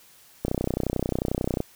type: click train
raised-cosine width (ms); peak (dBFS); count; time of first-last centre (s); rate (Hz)
2; -11; 37; 0.45-1.604; 31.2
effects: white hiss -54 dBFS RMS until 1.75 s